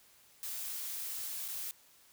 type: noise with dropouts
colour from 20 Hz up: blue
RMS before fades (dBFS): -40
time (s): 0.43-1.71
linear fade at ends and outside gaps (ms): 0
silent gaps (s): 1.48-1.485
effects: white hiss -63 dBFS RMS until 2.12 s